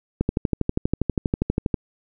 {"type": "click train", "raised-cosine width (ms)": 3, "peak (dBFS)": -7, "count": 20, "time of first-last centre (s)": [0.21, 1.742], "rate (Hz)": 12.4, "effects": []}